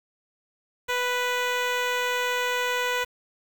10% pulse tone with notch filter, 493.9 Hz, B4, in tune, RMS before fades -26 dBFS, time 0.88-3.05 s, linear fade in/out 20 ms, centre 10000 Hz, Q 0.74, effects 7-bit

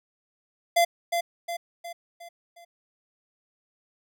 square tone with echo, 686 Hz, F5, 31 cents flat, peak -18 dBFS, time 0.76-0.85 s, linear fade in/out 10 ms, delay 360 ms, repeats 5, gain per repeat -6 dB, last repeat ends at 2.65 s, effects none

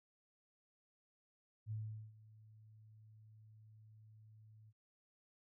sine tone with ADSR envelope, 108.5 Hz, A2, 24 cents flat, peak -39 dBFS, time 1.66-4.73 s, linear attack 52 ms, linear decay 410 ms, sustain -20 dB, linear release 43 ms, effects none

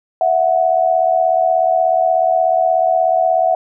sine tone pair together, 659.3 / 735.9 Hz, E5 / F#5, 0 / -10 cents, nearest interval major second, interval 190 cents, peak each -14 dBFS, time 0.21-3.55 s, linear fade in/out 2 ms, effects none

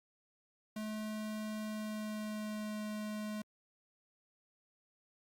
square tone with pitch glide, 214.9 to 212.3 Hz, A3 to G#3, -41 to +38 cents, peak -39 dBFS, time 0.76-3.42 s, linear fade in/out 5 ms, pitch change -21 cents, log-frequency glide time 1.63-2.82 s, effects Opus 48 kbps

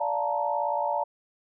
sine chord, Bb major seventh, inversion first, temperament just, 582.7 / 699.2 / 874.1 / 932.3 Hz, D5 / F5 / A5 / Bb5, -14 / +2 / -12 / 0 cents, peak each -30 / -32 / -29 / -30 dBFS, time 0-1.04 s, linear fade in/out 10 ms, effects none

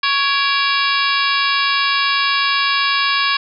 harmonic tone with a mistuned harmonic, 556 Hz, C#5, 5 cents sharp, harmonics 2 / 3 / 4 / 5 / 6 / 7 / 8 / 9, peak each -19 / -21 / -22 / -23 / -24 / -24 / -25 / -26 dBFS, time 0.03-3.37 s, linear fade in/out 5 ms, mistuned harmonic 4, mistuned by +84 cents, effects none

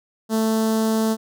sawtooth tone with notch filter, 221 Hz, A3, 8 cents sharp, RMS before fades -20 dBFS, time 0.29-1.17 s, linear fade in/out 50 ms, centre 2300 Hz, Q 0.71, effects none

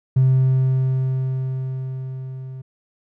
triangle tone with level ramp, 130.9 Hz, C3, 1 cent sharp, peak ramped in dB -8 to -29 dBFS, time 0.16-2.62 s, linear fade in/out 10 ms, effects tanh soft clip ceiling -8 dBFS

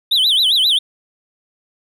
triangle tone with vibrato, 3469 Hz, A7, 25 cents flat, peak -10 dBFS, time 0.11-0.79 s, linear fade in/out 10 ms, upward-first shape sine, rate 7.5 Hz, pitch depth 250 cents each way, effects none

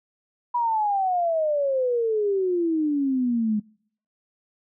sine exponential sweep, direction down, 979 to 207.7 Hz, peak -20 dBFS, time 0.54-3.6 s, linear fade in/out 10 ms, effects noise-tail reverb RT60 0.6 s tail -26 dB re dry

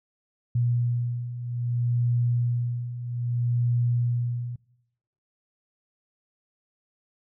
sine beating tone pair, 120 / 120.62 Hz, B2 / B2, -49 / -40 cents, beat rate 0.62 Hz, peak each -29 / -24 dBFS, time 0.55-4.56 s, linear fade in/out 5 ms, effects noise-tail reverb RT60 0.9 s tail -23 dB re dry

